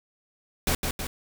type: noise with echo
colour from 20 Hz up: pink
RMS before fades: -24 dBFS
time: 0.67-0.75 s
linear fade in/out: 2 ms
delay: 160 ms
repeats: 2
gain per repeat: -4 dB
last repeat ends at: 1.07 s
effects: none